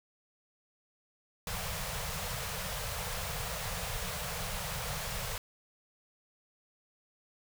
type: band-stop noise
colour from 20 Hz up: pink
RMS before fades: -37 dBFS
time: 1.47-5.38 s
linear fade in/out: 2 ms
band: 190 to 440 Hz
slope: 96 dB/octave
effects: none